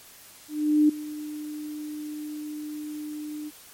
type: tone with ADSR envelope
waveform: sine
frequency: 300.9 Hz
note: D4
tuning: 42 cents sharp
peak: -14 dBFS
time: 0.48-3.51 s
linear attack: 410 ms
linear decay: 8 ms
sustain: -18 dB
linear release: 34 ms
effects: white hiss -49 dBFS RMS until 3.73 s + MP3 64 kbps